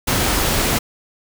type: noise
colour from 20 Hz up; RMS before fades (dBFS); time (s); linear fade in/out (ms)
pink; -18; 0.07-0.79; 10
effects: none